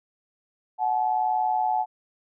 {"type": "tone pair together", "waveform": "sine", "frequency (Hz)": [740, 860.7], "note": ["F#5", "A5"], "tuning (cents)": [0, -38], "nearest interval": "minor third", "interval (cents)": 262, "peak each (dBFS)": -24, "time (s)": [0.78, 1.86], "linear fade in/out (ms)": 50, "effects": []}